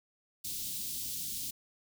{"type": "band-stop noise", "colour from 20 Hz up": "white", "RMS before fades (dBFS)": -38, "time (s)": [0.44, 1.51], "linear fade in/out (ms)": 10, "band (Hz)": [280, 3400], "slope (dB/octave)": 24, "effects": []}